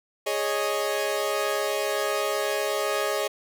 sawtooth chord, Ab suspended fourth, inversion none, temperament equal, 415.3 / 554.4 / 622.3 Hz, Ab4 / Db5 / Eb5, 0 / 0 / 0 cents, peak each -25 dBFS, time 0.26-3.28 s, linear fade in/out 10 ms, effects none

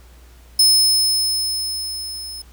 sawtooth tone with level ramp, 5200 Hz, E8, 24 cents flat, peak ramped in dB -7 to -28 dBFS, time 0.59-2.42 s, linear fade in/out 5 ms, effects added 60 Hz sine -43 dBFS peak until 2.52 s + pink hiss -52 dBFS RMS until 2.52 s

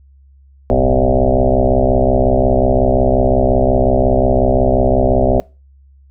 sine tone with frequency modulation, 319.9 Hz, D#4, 48 cents sharp, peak -9 dBFS, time 0.7-5.4 s, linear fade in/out 0 ms, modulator 65.6 Hz, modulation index 5.6, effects noise-tail reverb RT60 0.3 s tail -24 dB re dry + added 68 Hz sine -43 dBFS peak until 6.1 s

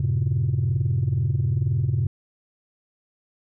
sine chord, F# diminished, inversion none, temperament just, 92.5 / 111 / 133.2 Hz, F#2 / A2 / C3, 0 / +16 / +31 cents, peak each -24 / -23 / -21 dBFS, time 0-2.07 s, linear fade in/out 5 ms, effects tanh soft clip ceiling -15 dBFS

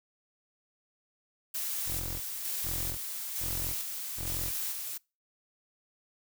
blue noise with tremolo, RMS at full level -34 dBFS, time 1.54-4.98 s, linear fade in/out 10 ms, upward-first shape square, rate 1.1 Hz, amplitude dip 35%
20% pulse tone bursts, 43.65 Hz, F1, in tune, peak -32 dBFS, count 4, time 1.85-4.52 s, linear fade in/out 50 ms, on 360 ms, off 410 ms
effects noise-tail reverb RT60 0.3 s tail -26 dB re dry

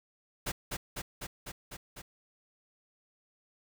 pink noise with echo, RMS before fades -34 dBFS, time 0.46-0.52 s, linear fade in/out 10 ms, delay 250 ms, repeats 6, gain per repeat -2 dB, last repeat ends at 2.02 s, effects none

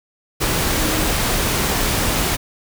sine tone in noise, 311.1 Hz, D#4, in tune, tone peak -26 dBFS, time 0.77-1.1 s, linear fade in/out 20 ms, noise pink, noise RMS -19 dBFS, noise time 0.4-2.37 s, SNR -10 dB, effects none

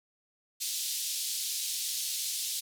pink band-pass noise, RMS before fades -34 dBFS, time 0.6-2.61 s, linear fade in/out 20 ms, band 3600 to 14000 Hz, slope 24 dB/octave, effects none

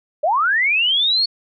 sine linear sweep, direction up, 554.4 to 4435 Hz, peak -14 dBFS, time 0.23-1.26 s, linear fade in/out 10 ms, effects none

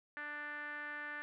5% pulse tone with low-pass filter, 295.3 Hz, D4, 10 cents sharp, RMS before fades -44 dBFS, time 0.17-1.22 s, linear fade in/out 0 ms, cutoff 1700 Hz, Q 6.3, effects none

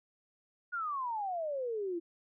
sine exponential sweep, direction down, 1466 to 329.6 Hz, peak -33 dBFS, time 0.72-2 s, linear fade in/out 20 ms, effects none

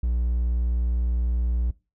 triangle tone, 59.7 Hz, A#1, 42 cents sharp, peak -19 dBFS, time 0.03-1.71 s, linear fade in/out 5 ms, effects noise-tail reverb RT60 0.3 s tail -22 dB re dry

